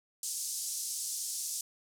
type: band-pass noise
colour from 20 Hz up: pink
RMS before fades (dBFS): -37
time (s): 0.23-1.61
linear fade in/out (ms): 2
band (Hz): 5700 to 11000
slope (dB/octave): 24
effects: none